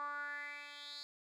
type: tone with band-pass filter sweep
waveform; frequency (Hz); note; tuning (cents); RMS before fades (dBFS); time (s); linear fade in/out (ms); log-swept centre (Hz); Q
10% pulse; 289.6; D4; -24; -45; 0-1.03; 0; 1100 to 4500; 5.5
effects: none